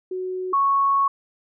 sine tone pair in turn, 370 / 1105.8 Hz, F#4 / C#6, 0 / -5 cents, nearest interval octave + perfect fifth, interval 1895 cents, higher second, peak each -25 / -16 dBFS, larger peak second, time 0.11-0.53 / 0.53-1.08 s, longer second, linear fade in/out 5 ms, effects none

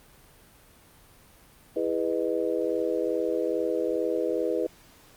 sine chord, E major seventh, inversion none, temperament just, 329.6 / 412 / 494.4 / 618.1 Hz, E4 / G#4 / B4 / D#5, 0 / -14 / +2 / -12 cents, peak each -30 / -30 / -28 / -33 dBFS, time 1.76-4.67 s, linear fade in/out 5 ms, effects pink hiss -55 dBFS RMS until 5.16 s + Opus 32 kbps

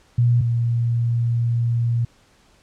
sine tone pair in turn, 120 / 117.8 Hz, B2 / A#2, -49 / +19 cents, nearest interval unison, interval 32 cents, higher first, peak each -13 / -17 dBFS, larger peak first, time 0.18-0.41 / 0.41-2.05 s, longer second, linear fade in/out 5 ms, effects pink hiss -56 dBFS RMS until 2.62 s + low-pass 8000 Hz 12 dB/octave

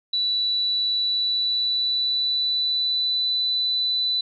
sine tone with pitch glide, 3951 to 3988 Hz, B7 to B7, 0 to +16 cents, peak -20 dBFS, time 0.13-4.21 s, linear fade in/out 5 ms, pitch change +16 cents, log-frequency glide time 1.03-3.31 s, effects none

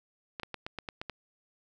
clicks, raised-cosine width 0.3 ms, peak -21 dBFS, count 8, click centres 0.398 / 0.433 / 0.543 / 0.665 / 0.787 / 0.888 / 1.015 / 1.097 s, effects none

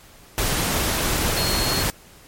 sine tone in noise, 4294 Hz, C8, 44 cents sharp, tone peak -25 dBFS, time 1.37-1.83 s, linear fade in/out 0 ms, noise pink, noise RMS -22 dBFS, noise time 0.38-1.9 s, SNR -6 dB, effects pink hiss -48 dBFS RMS until 2.27 s + MP3 64 kbps

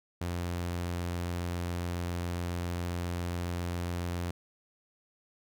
sawtooth tone, 87.31 Hz, F2, in tune, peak -28 dBFS, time 0.21-4.31 s, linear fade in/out 5 ms, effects none

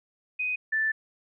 sine tone pair in turn, 2500 / 1761.7 Hz, D#7 / A6, +8 / +2 cents, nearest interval tritone, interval 606 cents, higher first, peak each -26 / -23 dBFS, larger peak second, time 0.39-0.56 / 0.72-0.92 s, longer second, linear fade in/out 10 ms, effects none

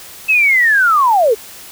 sine linear sweep, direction down, 2637 to 405.1 Hz, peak -8 dBFS, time 0.28-1.35 s, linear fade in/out 20 ms, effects white hiss -35 dBFS RMS until 1.71 s

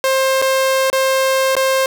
sawtooth tone with dropouts, 530 Hz, C5, 22 cents sharp, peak -9 dBFS, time 0.04-1.86 s, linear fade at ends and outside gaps 1 ms, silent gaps 0.417-0.422 / 0.901-0.929 / 1.553-1.566 s, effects none

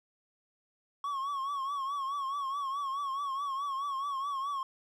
triangle tone with vibrato, 1107 Hz, C#6, 3 cents flat, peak -30 dBFS, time 1.04-4.63 s, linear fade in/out 2 ms, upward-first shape triangle, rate 4.7 Hz, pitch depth 91 cents each way, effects none

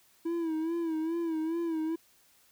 triangle tone with vibrato, 327 Hz, E4, 14 cents flat, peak -27 dBFS, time 0.25-1.96 s, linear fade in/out 10 ms, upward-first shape sine, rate 2.4 Hz, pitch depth 70 cents each way, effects white hiss -64 dBFS RMS until 2.51 s

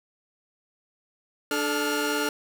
sawtooth tone cluster, 295.2 / 434 / 1412 Hz, D4 / A4 / F6, +9 / -24 / +19 cents, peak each -25 dBFS, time 1.51-2.29 s, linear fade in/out 2 ms, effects none

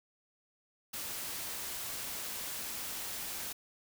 white noise, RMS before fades -40 dBFS, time 0.93-3.53 s, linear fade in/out 10 ms, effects none

